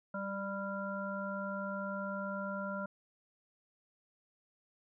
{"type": "harmonic tone with a mistuned harmonic", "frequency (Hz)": 197.8, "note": "G3", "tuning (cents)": 16, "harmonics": [1, 3, 5, 7], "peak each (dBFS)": [-40, -41, -46, -41], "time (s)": [0.14, 2.86], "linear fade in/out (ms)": 5, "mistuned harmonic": 1, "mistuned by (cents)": -16, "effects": []}